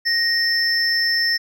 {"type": "tone pair together", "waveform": "triangle", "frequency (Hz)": [1864.7, 5308], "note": ["A#6", "E8"], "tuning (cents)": [0, 11], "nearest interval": "octave + tritone", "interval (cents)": 1811, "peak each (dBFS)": [-18, -18], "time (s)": [0.05, 1.38], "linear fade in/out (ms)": 20, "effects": []}